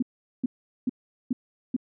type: tone bursts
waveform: sine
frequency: 251 Hz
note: B3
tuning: 28 cents sharp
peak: -21 dBFS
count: 5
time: 0-1.765 s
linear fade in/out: 5 ms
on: 25 ms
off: 410 ms
effects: none